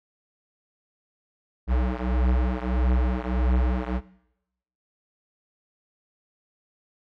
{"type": "beating tone pair", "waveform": "square", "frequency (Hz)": [61.74, 63.34], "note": ["B1", "B1"], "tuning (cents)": [0, 44], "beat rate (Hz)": 1.6, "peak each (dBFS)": [-24, -26], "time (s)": [1.67, 4.01], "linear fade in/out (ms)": 50, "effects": ["noise-tail reverb RT60 0.8 s tail -18 dB re dry", "low-pass 2000 Hz 12 dB/octave"]}